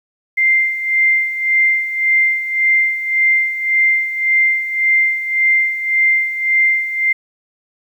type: tone with tremolo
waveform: sine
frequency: 2093 Hz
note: C7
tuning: in tune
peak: -9 dBFS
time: 0.37-7.13 s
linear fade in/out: 10 ms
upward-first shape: sine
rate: 1.8 Hz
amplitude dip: 70%
effects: 8-bit